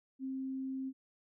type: tone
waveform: sine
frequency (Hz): 264.8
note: C4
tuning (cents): +21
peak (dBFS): -36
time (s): 0.19-0.93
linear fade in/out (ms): 50
effects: none